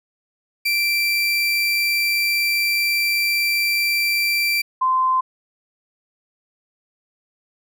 30% pulse / sine tone pair in turn, 2349 / 1035.5 Hz, D7 / C6, 0 / -18 cents, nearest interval octave + major second, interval 1418 cents, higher first, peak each -15 dBFS, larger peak neither, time 0.65-4.62 / 4.81-5.21 s, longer first, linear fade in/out 10 ms, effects none

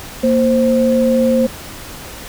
sine tone pair together, 232.8 / 524.1 Hz, A#3 / C5, -2 / +3 cents, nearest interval octave + major second, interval 1405 cents, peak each -13 dBFS, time 0.23-1.47 s, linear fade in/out 10 ms, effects pink hiss -32 dBFS RMS until 2.28 s

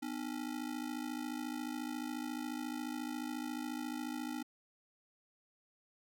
square ring-modulated tone, 277.2 Hz, C#4, in tune, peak -36 dBFS, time 0.02-4.43 s, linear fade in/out 10 ms, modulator 27.1 Hz, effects none

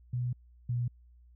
sine tone pair in turn, 123.2 / 121.22 Hz, B2 / B2, -4 / -32 cents, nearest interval unison, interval 28 cents, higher first, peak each -29 / -28 dBFS, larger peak second, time 0.13-0.33 / 0.69-0.88 s, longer first, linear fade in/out 5 ms, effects added 60 Hz sine -55 dBFS peak until 1.35 s

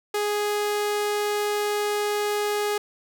sawtooth tone, 415.3 Hz, G#4, in tune, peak -19 dBFS, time 0.14-2.78 s, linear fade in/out 5 ms, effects none

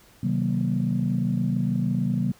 sine chord, C half-diminished seventh, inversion none, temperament just, 130.81 / 156.98 / 188.37 / 235.5 Hz, C3 / Eb3 / Gb3 / Bb3, 0 / +16 / +31 / +18 cents, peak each -26 / -29 / -25 / -27 dBFS, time 0.23-2.32 s, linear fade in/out 5 ms, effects tanh soft clip ceiling -13 dBFS + pink hiss -55 dBFS RMS until 2.39 s

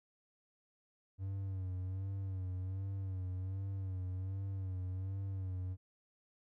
triangle tone with vibrato, 94.7 Hz, F#2, 41 cents sharp, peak -35 dBFS, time 1.18-5.77 s, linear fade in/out 50 ms, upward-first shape sine, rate 1.3 Hz, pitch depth 55 cents each way, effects none

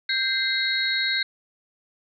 sine tone cluster, 1582 / 2076 / 3837 / 4261 Hz, G6 / C7 / A#7 / C8, +15 / -14 / +49 / +31 cents, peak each -27 dBFS, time 0.09-1.23 s, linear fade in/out 5 ms, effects none

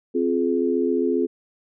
sine chord, F minor, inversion second, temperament equal with one note detuned, 261.6 / 349.2 / 424 Hz, C4 / F4 / Ab4, 0 / 0 / +36 cents, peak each -23 dBFS, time 0.14-1.27 s, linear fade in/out 20 ms, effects none

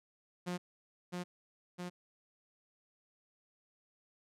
sawtooth tone with echo, 178.2 Hz, F3, 35 cents sharp, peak -32 dBFS, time 0.46-0.58 s, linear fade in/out 20 ms, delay 660 ms, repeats 2, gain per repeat -2 dB, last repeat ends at 1.9 s, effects low-pass 10000 Hz 12 dB/octave

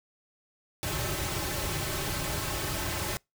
pink noise with comb filter, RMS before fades -32 dBFS, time 0.83-3.17 s, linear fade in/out 0 ms, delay 4.2 ms, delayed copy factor -0.8, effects noise-tail reverb RT60 0.2 s tail -26 dB re dry

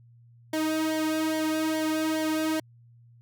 sawtooth tone with flanger, 314.3 Hz, D#4, 18 cents sharp, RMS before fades -27 dBFS, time 0.53-2.6 s, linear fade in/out 5 ms, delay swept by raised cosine 0.75 to 2.25 ms, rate 2.4 Hz, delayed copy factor -0.75, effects added 118 Hz sine -52 dBFS peak until 3.21 s

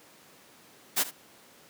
white noise with echo, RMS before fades -25 dBFS, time 0.96-1.04 s, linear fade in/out 20 ms, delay 73 ms, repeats 1, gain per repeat -15 dB, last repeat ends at 1.113 s, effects pink hiss -55 dBFS RMS until 1.69 s + high-pass 200 Hz 12 dB/octave

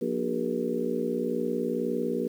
harmonic tone with a mistuned harmonic, 59.8 Hz, A#1, 45 cents sharp, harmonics 3 / 4 / 5 / 6 / 7 / 8, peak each -37 / -31 / -36 / -33 / -33 / -32 dBFS, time 0.01-2.28 s, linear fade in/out 10 ms, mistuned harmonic 6, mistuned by +84 cents, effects 9-bit

